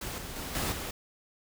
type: noise with level steps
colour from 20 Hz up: pink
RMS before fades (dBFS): -37 / -41 / -38 / -31 / -37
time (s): 0.01-0.91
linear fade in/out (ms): 5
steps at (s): 0.18 / 0.36 / 0.55 / 0.72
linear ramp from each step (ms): 2
effects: none